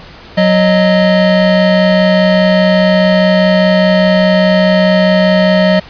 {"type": "tone pair together", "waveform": "square", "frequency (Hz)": [185, 619.9], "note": ["F#3", "D#5"], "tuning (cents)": [0, -7], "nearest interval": "octave + major sixth", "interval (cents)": 2093, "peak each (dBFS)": -10, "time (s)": [0.37, 5.8], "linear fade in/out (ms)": 10, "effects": ["pink hiss -34 dBFS RMS until 5.89 s", "resampled to 11025 Hz"]}